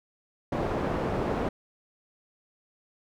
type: low-pass noise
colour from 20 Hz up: white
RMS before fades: -29 dBFS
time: 0.52-1.49 s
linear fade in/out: 5 ms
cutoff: 620 Hz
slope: 12 dB/octave
effects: none